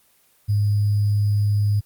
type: tone with sample-and-hold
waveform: sine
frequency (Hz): 103.1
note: G#2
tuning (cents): -12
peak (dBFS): -16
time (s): 0.48-1.81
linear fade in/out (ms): 20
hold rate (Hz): 4900
effects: white hiss -59 dBFS RMS until 1.85 s + Opus 24 kbps